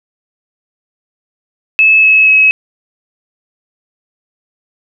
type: tone with pitch steps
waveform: sine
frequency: 2600 / 2582 / 2564 Hz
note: E7 / E7 / E7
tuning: -24 / -37 / -49 cents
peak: -4 dBFS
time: 1.79-2.51 s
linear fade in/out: 0 ms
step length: 240 ms
effects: none